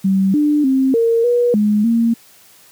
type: tone with pitch steps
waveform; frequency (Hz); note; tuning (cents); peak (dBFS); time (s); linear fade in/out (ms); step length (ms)
sine; 192.5 / 296.8 / 265.1 / 460.3 / 482.9 / 209.6 / 231; G3 / D4 / C4 / A#4 / B4 / G#3 / A#3; -31 / +18 / +23 / -22 / -39 / +16 / -16; -11; 0.04-2.14; 10; 300
effects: white hiss -47 dBFS RMS until 2.71 s + high-pass 80 Hz 12 dB/octave